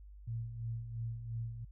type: tone with tremolo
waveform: sine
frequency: 115.1 Hz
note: A#2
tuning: 22 cents flat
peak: -35 dBFS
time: 0.27-1.65 s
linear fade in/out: 10 ms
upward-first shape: sine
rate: 2.9 Hz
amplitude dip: 60%
effects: added 50 Hz sine -50 dBFS peak until 1.71 s